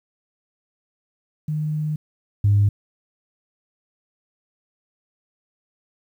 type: tone pair in turn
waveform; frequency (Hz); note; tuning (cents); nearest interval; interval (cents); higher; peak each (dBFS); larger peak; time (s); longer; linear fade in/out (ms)
sine; 152.8 / 101.98; D#3 / G#2; -31 / -31; perfect fifth; 700; first; -21 / -12; second; 1.48-1.96 / 2.44-2.69; first; 5
effects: tanh soft clip ceiling -9 dBFS + 9-bit